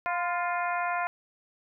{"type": "harmonic tone with a mistuned harmonic", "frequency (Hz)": 351.4, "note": "F4", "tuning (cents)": 11, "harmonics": [2, 3, 4, 5, 6, 7], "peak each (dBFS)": [-30, -32, -34, -38, -39, -40], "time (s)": [0.06, 1.07], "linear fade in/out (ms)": 0, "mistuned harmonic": 3, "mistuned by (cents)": -35, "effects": []}